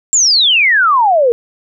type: exponential sweep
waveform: sine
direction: down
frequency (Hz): 7520 to 454.3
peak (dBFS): -7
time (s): 0.13-1.32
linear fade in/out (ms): 0
effects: none